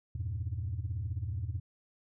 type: chord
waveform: sine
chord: E diminished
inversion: none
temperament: equal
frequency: 82.41 / 98 / 116.54 Hz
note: E2 / G2 / Bb2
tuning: 0 / 0 / 0 cents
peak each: -36 / -36 / -37 dBFS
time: 0.15-1.6 s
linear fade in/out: 5 ms
effects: tanh soft clip ceiling -27 dBFS